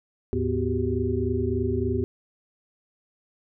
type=tone cluster; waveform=sine; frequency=78.4 / 107.9 / 248.1 / 373.5 / 396.9 Hz; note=D#2 / A2 / B3 / F#4 / G4; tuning=+14 / -33 / +8 / +16 / +22 cents; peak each=-29 dBFS; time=0.33-2.04 s; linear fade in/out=0 ms; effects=none